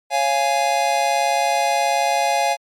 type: chord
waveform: square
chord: Db major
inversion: none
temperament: just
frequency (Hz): 554.4 / 693 / 831.5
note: Db5 / F5 / Ab5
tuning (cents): 0 / -14 / +2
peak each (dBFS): -25 / -21 / -20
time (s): 0.1-2.57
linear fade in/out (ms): 50
effects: low-pass 10000 Hz 12 dB/octave + MP3 96 kbps